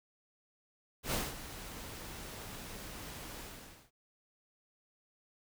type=noise with ADSR envelope; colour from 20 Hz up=pink; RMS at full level=-33 dBFS; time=1.03-3.91 s; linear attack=100 ms; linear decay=200 ms; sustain=-13 dB; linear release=510 ms; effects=none